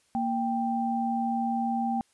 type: tone pair together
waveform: sine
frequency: 233.1 / 786.8 Hz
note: A#3 / G5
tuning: 0 / +6 cents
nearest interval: octave + major sixth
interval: 2106 cents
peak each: -28 dBFS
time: 0.15-2.01 s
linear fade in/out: 0 ms
effects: white hiss -67 dBFS RMS until 2.13 s + resampled to 24000 Hz